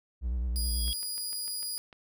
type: tone with vibrato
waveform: triangle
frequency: 60.8 Hz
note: B1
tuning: 26 cents flat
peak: -26 dBFS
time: 0.21-0.94 s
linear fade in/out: 50 ms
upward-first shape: sine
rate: 9.3 Hz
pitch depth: 96 cents each way
type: tone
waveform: 20% pulse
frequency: 4898 Hz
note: D#8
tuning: 28 cents flat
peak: -27 dBFS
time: 0.56-1.78 s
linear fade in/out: 0 ms
type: tone with exponential growth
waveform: sine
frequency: 3322 Hz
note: G#7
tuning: in tune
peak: -30 dBFS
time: 0.6-0.93 s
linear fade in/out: 0 ms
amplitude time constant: 71 ms
type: click train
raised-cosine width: 0.3 ms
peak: -34 dBFS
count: 8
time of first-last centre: 0.88-1.928 s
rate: 6.68 Hz
effects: none